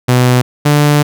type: tone pair in turn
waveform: sawtooth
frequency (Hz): 125 / 147.17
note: B2 / D3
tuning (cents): +21 / +4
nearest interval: minor third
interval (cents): 283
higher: second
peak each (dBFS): -3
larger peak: neither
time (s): 0.08-0.42 / 0.65-1.03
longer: second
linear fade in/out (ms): 10
effects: none